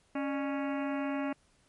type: harmonic tone with a mistuned harmonic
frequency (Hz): 277.2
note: C#4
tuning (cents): 0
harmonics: 1 / 2 / 3 / 4 / 5 / 6 / 7 / 8 / 9 / 10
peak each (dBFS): -32 / -38 / -42 / -44 / -46 / -48 / -49 / -50 / -51 / -52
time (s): 0.15-1.33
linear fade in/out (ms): 5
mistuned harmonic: 2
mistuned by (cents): +140
effects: pink hiss -68 dBFS RMS until 1.68 s + MP3 48 kbps